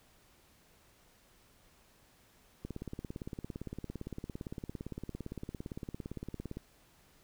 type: click train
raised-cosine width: 3 ms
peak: -27 dBFS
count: 70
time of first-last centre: 2.65-6.57 s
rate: 17.6 Hz
effects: pink hiss -65 dBFS RMS until 7.23 s